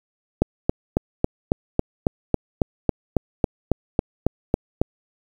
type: click train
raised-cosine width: 2 ms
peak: -3 dBFS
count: 17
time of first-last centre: 0.42-4.816 s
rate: 3.64 Hz
effects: 7-bit

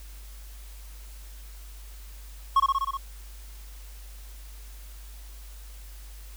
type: tone with echo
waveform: triangle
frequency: 1093 Hz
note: C#6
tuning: 25 cents flat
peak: -14 dBFS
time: 2.56-2.6 s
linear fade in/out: 5 ms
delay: 62 ms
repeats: 6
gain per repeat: -2 dB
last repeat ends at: 2.972 s
effects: added 50 Hz sine -41 dBFS peak until 6.36 s + white hiss -52 dBFS RMS until 6.36 s

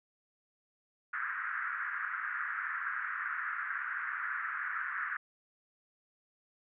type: band-pass noise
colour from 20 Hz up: pink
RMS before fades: -37 dBFS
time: 1.13-5.17 s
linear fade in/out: 5 ms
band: 1300 to 1800 Hz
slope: 48 dB/octave
effects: none

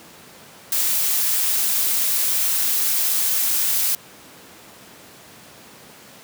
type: noise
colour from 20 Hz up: blue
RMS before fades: -20 dBFS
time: 0.72-3.95 s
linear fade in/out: 2 ms
effects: pink hiss -44 dBFS RMS until 6.23 s + high-pass 150 Hz 12 dB/octave

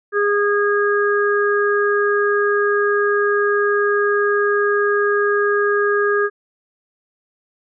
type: harmonic tone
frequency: 410.2 Hz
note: G#4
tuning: 21 cents flat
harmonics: 1 / 3 / 4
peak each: -16 / -22 / -20 dBFS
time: 0.12-6.3 s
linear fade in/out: 50 ms
effects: none

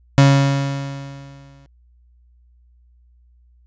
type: tone with exponential decay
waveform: 35% pulse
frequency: 138.59 Hz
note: C#3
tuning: in tune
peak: -5 dBFS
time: 0.18-1.66 s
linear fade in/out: 0 ms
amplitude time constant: 320 ms
effects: added 60 Hz sine -50 dBFS peak until 3.66 s + resampled to 16000 Hz

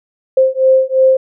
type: beating tone pair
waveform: sine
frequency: 523.3 / 526.2 Hz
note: C5 / C5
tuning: 0 / +10 cents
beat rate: 2.9 Hz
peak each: -11 dBFS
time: 0.37-1.17 s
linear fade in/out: 5 ms
effects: none

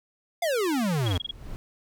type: exponential sweep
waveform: square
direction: down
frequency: 719 to 82.41 Hz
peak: -24 dBFS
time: 0.42-1.18 s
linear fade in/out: 5 ms
type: noise with exponential growth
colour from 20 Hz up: brown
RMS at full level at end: -35 dBFS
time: 0.73-1.56 s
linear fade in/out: 0 ms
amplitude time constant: 180 ms
type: tone bursts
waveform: sine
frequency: 3300 Hz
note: G#7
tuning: 12 cents flat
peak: -28 dBFS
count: 6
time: 1.06-1.311 s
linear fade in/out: 5 ms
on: 21 ms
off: 25 ms
effects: none

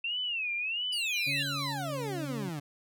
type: tone with vibrato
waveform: sine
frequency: 2676 Hz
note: E7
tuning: 25 cents sharp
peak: -30 dBFS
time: 0.04-1.43 s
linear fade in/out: 5 ms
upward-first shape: sine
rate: 1.5 Hz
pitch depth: 200 cents each way
type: exponential sweep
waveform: 30% pulse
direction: down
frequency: 5000 to 138.59 Hz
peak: -32 dBFS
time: 0.92-2.6 s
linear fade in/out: 10 ms
type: tone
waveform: sine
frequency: 4000 Hz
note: B7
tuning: 21 cents sharp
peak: -35 dBFS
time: 1.12-1.75 s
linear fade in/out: 50 ms
type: harmonic tone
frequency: 140.1 Hz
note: C#3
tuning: 19 cents sharp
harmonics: 1 / 2 / 4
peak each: -37 / -41 / -48 dBFS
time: 1.26-2.5 s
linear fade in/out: 20 ms
effects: none

